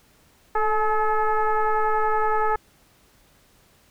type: tone with frequency modulation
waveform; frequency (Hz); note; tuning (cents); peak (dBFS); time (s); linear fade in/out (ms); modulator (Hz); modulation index
sine; 424.7; G#4; +39; -18; 0.55-2.56; 5; 430; 2.4
effects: pink hiss -58 dBFS RMS until 3.9 s